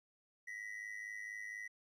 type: ring-modulated tone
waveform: triangle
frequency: 1948 Hz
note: B6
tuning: 24 cents flat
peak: -39 dBFS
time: 0.47-1.68 s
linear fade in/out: 10 ms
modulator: 52.1 Hz
effects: resampled to 32000 Hz + 13-bit